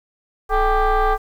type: tone with frequency modulation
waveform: sine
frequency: 373.9 Hz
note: F#4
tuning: 18 cents sharp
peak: -12 dBFS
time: 0.49-1.18 s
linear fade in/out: 50 ms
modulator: 403 Hz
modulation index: 2.4
effects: tanh soft clip ceiling -12 dBFS + 8-bit